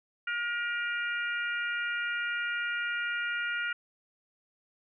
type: harmonic tone with a mistuned harmonic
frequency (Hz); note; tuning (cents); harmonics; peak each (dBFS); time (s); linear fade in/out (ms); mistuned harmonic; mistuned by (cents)
475.9; A#4; +36; 3 / 4 / 5 / 6; -31 / -38 / -39 / -40; 0.27-3.73; 5; 6; -21
effects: none